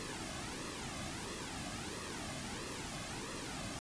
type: noise with flanger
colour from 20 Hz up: pink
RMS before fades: -43 dBFS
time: 0-3.79 s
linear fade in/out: 0 ms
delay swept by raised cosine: 1.3 to 2.18 ms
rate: 1.5 Hz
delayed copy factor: -0.65
effects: resampled to 22050 Hz

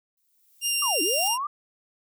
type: noise with exponential growth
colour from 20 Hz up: violet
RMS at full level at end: -33 dBFS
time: 0.17-1.28 s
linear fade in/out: 2 ms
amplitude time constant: 240 ms
type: tone with vibrato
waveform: 15% pulse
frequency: 2794 Hz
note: F7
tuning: in tune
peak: -16 dBFS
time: 0.61-1.38 s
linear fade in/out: 50 ms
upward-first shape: sine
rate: 4.7 Hz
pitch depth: 9 cents each way
type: linear two-way sweep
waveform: sine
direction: down then up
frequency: 1216 to 293.7 to 1216 Hz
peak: -26 dBFS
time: 0.82-1.47 s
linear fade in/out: 5 ms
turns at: 1.02 s
effects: none

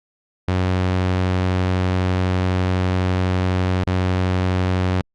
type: tone with dropouts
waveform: sawtooth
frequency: 92 Hz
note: F#2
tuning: 9 cents flat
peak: -13 dBFS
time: 0.48-5.01 s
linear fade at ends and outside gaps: 0 ms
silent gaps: 3.836-3.872 s
effects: low-pass 4000 Hz 12 dB/octave + Opus 48 kbps

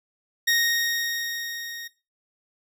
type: tone with level ramp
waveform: 20% pulse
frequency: 1864.7 Hz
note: A#6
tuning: in tune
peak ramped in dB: -13 to -30 dBFS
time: 0.47-1.88 s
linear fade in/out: 10 ms
effects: noise-tail reverb RT60 0.3 s tail -19 dB re dry

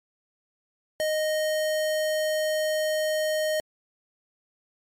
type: tone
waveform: square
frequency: 620 Hz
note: D#5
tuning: 6 cents flat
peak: -24 dBFS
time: 1-3.6 s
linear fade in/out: 0 ms
effects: MP3 64 kbps

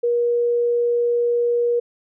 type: tone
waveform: sine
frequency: 477.1 Hz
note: A#4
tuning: 40 cents sharp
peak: -16 dBFS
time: 0.03-1.8 s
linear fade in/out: 10 ms
effects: none

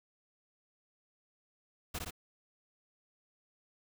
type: noise with echo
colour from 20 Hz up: pink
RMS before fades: -38 dBFS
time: 1.94-1.99 s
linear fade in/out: 10 ms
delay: 59 ms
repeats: 2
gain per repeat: -2 dB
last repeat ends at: 2.108 s
effects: none

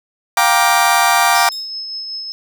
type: chord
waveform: 30% pulse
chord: G minor seventh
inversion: third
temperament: just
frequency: 705.6 / 784 / 940.8 / 1176 Hz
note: F5 / G5 / Bb5 / D6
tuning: +18 / 0 / +16 / +2 cents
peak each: -14 dBFS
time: 0.37-1.49 s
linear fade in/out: 2 ms
type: tone with tremolo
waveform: sine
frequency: 5190 Hz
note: E8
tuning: 28 cents flat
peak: -22 dBFS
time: 1.35-2.32 s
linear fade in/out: 0 ms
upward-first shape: triangle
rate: 5.3 Hz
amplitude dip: 35%
type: tone with exponential decay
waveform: 15% pulse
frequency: 3707 Hz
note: A#7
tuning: 10 cents flat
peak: -23 dBFS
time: 1.52-1.78 s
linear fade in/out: 0 ms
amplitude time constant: 55 ms
effects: none

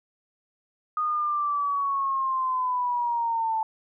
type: linear sweep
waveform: sine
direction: down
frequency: 1237 to 878 Hz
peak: -23 dBFS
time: 0.97-3.63 s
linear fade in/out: 2 ms
effects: none

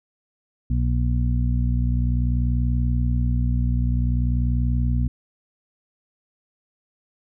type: harmonic tone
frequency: 60.5 Hz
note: B1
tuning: 35 cents flat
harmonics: 1 / 2 / 3 / 4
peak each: -20 / -23 / -34 / -29 dBFS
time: 0.7-5.08 s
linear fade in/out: 5 ms
effects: none

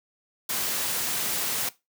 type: noise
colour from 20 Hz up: white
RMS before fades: -28 dBFS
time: 0.49-1.69 s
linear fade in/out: 5 ms
effects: noise-tail reverb RT60 0.2 s tail -17 dB re dry + high-pass 100 Hz 12 dB/octave

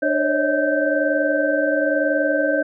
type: tone cluster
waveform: sine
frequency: 297.7 / 541 / 562 / 632 / 1554 Hz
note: D4 / C#5 / C#5 / D#5 / G6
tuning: +24 / -42 / +24 / +27 / -16 cents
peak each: -23 dBFS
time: 0.02-2.63 s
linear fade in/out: 10 ms
effects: none

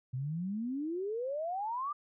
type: exponential sweep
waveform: sine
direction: up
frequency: 123 to 1215 Hz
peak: -33 dBFS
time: 0.13-1.93 s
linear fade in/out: 10 ms
effects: none

